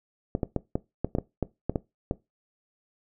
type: clicks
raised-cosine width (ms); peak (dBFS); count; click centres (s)
2; -12; 11; 0.351 / 0.432 / 0.563 / 0.755 / 1.046 / 1.151 / 1.185 / 1.427 / 1.696 / 1.758 / 2.111
effects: noise-tail reverb RT60 0.2 s tail -19 dB re dry